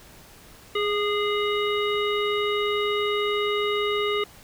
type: harmonic tone with a mistuned harmonic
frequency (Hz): 415.3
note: G#4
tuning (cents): 0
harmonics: 1 / 3 / 5 / 7 / 9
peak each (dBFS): -24 / -29 / -31 / -32 / -34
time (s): 0.75-4.24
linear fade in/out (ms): 5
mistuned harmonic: 3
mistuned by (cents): -24
effects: pink hiss -49 dBFS RMS until 4.43 s